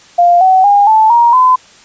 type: tone with pitch steps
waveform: sine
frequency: 698.5 / 753 / 811.7 / 875 / 943.2 / 1016.8 Hz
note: F5 / F#5 / G#5 / A5 / A#5 / C6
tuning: 0 / +30 / -40 / -10 / +20 / -50 cents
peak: -4 dBFS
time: 0.18-1.56 s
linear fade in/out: 10 ms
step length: 230 ms
effects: white hiss -41 dBFS RMS until 1.84 s + resampled to 16000 Hz